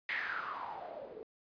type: noise with low-pass filter sweep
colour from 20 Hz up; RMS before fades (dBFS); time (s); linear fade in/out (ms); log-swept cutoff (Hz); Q
blue; -41; 0.09-1.23; 0; 2100 to 420; 6.8
effects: resampled to 11025 Hz